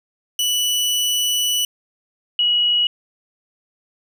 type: tone pair in turn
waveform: sawtooth / sine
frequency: 2960 / 2913 Hz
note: F#7 / F#7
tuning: 0 / -28 cents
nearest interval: unison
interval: 28 cents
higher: first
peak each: -14 dBFS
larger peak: neither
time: 0.39-1.65 / 2.39-2.87 s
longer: first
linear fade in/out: 2 ms
effects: none